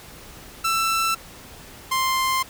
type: tone pair in turn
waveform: sawtooth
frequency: 1333 / 1050.1 Hz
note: E6 / C6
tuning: +19 / +6 cents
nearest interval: major third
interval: 413 cents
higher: first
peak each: -16 dBFS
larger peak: neither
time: 0.64-1.15 / 1.91-2.43 s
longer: second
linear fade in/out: 10 ms
effects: pink hiss -43 dBFS RMS until 2.49 s